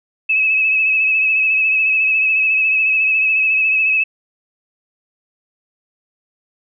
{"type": "tone with vibrato", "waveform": "sine", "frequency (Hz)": 2583, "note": "E7", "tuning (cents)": -36, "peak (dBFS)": -12, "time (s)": [0.29, 4.04], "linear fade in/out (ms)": 10, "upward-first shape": "sine", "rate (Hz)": 14, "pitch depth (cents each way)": 35, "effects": []}